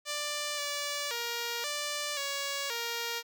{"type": "tone with pitch steps", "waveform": "5% pulse", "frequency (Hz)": [590, 579, 470.9, 588, 560, 468], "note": ["D5", "D5", "A#4", "D5", "C#5", "A#4"], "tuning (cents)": [8, -25, 18, 2, 18, 7], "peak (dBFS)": -21, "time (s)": [0.05, 3.23], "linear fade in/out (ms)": 50, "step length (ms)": 530, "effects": []}